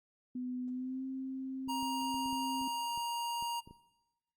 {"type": "tone with pitch glide", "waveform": "sine", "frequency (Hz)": [250.7, 263.9], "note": ["B3", "C4"], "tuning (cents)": [26, 15], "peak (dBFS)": -36, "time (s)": [0.35, 2.68], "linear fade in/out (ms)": 5, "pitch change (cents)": 89, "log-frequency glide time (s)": [0.69, 1.04]}
{"type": "clicks", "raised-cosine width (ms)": 3, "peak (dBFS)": -40, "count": 10, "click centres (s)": [1.677, 1.827, 2.144, 2.26, 2.328, 2.614, 2.976, 3.425, 3.675, 3.71]}
{"type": "tone", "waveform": "square", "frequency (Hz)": 942, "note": "A#5", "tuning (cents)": 18, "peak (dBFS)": -35, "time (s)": [1.68, 3.61], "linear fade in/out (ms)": 20}
{"effects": ["noise-tail reverb RT60 1.0 s tail -18 dB re dry", "Opus 48 kbps"]}